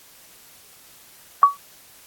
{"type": "tone with exponential decay", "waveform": "sine", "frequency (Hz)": 1132, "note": "C#6", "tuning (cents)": 36, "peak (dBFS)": -4, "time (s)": [1.43, 1.57], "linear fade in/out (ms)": 1, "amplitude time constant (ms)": 29, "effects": ["white hiss -49 dBFS RMS until 2.06 s", "AAC 64 kbps"]}